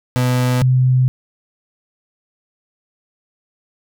35% pulse / sine tone pair in turn, 125.4 / 128.11 Hz, B2 / C3, +27 / -36 cents, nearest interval unison, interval 37 cents, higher second, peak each -12 / -10 dBFS, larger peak second, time 0.16-0.62 / 0.62-1.08 s, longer neither, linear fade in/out 0 ms, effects none

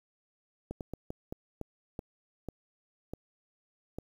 slowing click train, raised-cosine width 2 ms, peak -24 dBFS, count 10, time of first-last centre 0.71-3.986 s, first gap 98 ms, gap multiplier 1.31, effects 9-bit

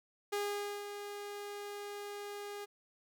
sawtooth tone with ADSR envelope, 408.8 Hz, G#4, 27 cents flat, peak -29 dBFS, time 0.32-2.66 s, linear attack 12 ms, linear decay 500 ms, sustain -9 dB, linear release 22 ms, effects none

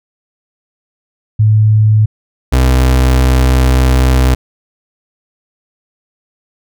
sine / 35% pulse tone pair in turn, 107.7 / 64.04 Hz, A2 / C2, -37 / -37 cents, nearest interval major sixth, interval 900 cents, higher first, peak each -5 dBFS, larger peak neither, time 1.39-2.06 / 2.52-4.35 s, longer second, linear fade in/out 10 ms, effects none

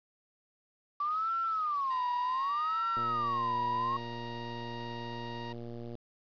sine tone with vibrato, 1150 Hz, D6, 37 cents flat, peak -29 dBFS, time 1-3.97 s, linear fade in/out 5 ms, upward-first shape sine, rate 0.66 Hz, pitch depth 280 cents each way
sawtooth tone, 941 Hz, A#5, 16 cents sharp, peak -38 dBFS, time 1.9-5.53 s, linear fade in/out 10 ms
click train, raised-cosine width 2 ms, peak -31 dBFS, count 353, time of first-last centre 2.97-5.953 s, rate 118 Hz
effects resampled to 11025 Hz + 9-bit

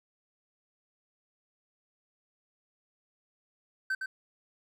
triangle tone with echo, 1540 Hz, G6, 31 cents flat, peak -26 dBFS, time 3.9-3.95 s, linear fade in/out 5 ms, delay 110 ms, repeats 1, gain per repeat -5 dB, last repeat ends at 4.06 s, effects none

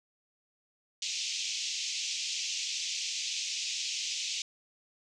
white band-pass noise, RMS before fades -35 dBFS, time 1.02-4.42 s, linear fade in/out 2 ms, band 2400 to 6800 Hz, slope 48 dB/octave, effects none

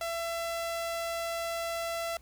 sawtooth tone, 671 Hz, E5, 31 cents sharp, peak -28 dBFS, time 0.01-2.17 s, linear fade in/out 2 ms, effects added 60 Hz sine -57 dBFS peak until 2.21 s + pink hiss -62 dBFS RMS until 2.21 s

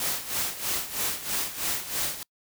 white noise with tremolo, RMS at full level -27 dBFS, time 0-2.23 s, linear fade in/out 2 ms, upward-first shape sine, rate 3.1 Hz, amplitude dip 75%, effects noise-tail reverb RT60 0.1 s tail -26 dB re dry

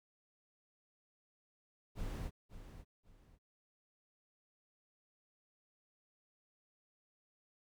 brown noise with echo, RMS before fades -41 dBFS, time 1.95-2.31 s, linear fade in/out 50 ms, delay 540 ms, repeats 2, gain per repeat -11 dB, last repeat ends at 3.39 s, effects none

